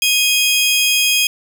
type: tone pair together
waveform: sawtooth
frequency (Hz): 2500 / 3256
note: D#7 / G#7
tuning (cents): +8 / -35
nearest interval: perfect fourth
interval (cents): 457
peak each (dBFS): -12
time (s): 0.02-1.27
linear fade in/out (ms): 2
effects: none